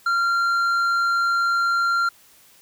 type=tone with tanh clipping; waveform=sine; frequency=1382 Hz; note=F6; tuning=19 cents flat; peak=-19 dBFS; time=0.06-2.09 s; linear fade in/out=5 ms; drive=7 dB; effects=white hiss -53 dBFS RMS until 2.61 s